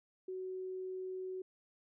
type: tone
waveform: sine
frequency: 373.1 Hz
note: F#4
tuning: 14 cents sharp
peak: -39 dBFS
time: 0.28-1.42 s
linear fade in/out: 5 ms
effects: none